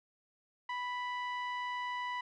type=tone with low-pass filter; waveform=sawtooth; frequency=987.8 Hz; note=B5; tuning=in tune; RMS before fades=-38 dBFS; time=0.69-2.21 s; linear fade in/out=5 ms; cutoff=2300 Hz; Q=1.3; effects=none